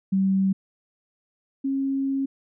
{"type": "tone pair in turn", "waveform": "sine", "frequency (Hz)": [192.4, 271.6], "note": ["G3", "C#4"], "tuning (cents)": [-32, -35], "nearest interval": "tritone", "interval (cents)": 597, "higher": "second", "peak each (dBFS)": [-18, -22], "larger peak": "first", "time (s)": [[0.12, 0.53], [1.64, 2.26]], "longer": "second", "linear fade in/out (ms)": 10, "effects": []}